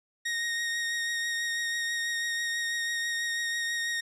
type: tone with vibrato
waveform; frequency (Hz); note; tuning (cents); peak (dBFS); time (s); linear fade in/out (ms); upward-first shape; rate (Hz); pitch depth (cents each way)
sawtooth; 1864.7; A#6; 0; -25; 0.25-4.01; 10; triangle; 6.1; 18
effects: low-pass 9000 Hz 12 dB/octave